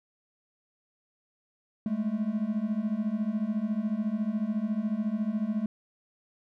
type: beating tone pair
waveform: triangle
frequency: 205.6 / 219.6 Hz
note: G#3 / A3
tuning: -17 / -3 cents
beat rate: 14 Hz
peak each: -29 / -27 dBFS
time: 1.86-5.66 s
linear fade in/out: 2 ms
effects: none